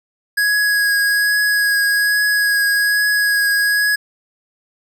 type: tone with vibrato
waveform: square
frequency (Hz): 1661.2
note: G#6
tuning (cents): 0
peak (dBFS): -14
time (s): 0.37-3.96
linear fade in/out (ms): 10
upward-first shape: triangle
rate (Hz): 1.2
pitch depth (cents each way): 16
effects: none